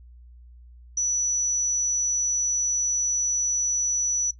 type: tone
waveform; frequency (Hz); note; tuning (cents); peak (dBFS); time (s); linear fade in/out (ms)
sine; 5920; F#8; 0; -21; 0.97-4.31; 5
effects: noise-tail reverb RT60 0.1 s tail -17 dB re dry + added 60 Hz sine -45 dBFS peak until 4.39 s